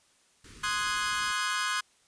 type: band-stop noise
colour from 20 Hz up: pink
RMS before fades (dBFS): -50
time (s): 0.44-1.32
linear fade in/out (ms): 5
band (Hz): 460 to 1100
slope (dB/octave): 48
type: chord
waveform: sawtooth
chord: Ab dominant seventh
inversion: first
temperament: equal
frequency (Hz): 1046.5 / 1244.5 / 1480 / 1661.2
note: C6 / Eb6 / Gb6 / Ab6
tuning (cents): 0 / 0 / 0 / 0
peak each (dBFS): -30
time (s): 0.63-1.81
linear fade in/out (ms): 10
effects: white hiss -65 dBFS RMS until 2.07 s + resampled to 22050 Hz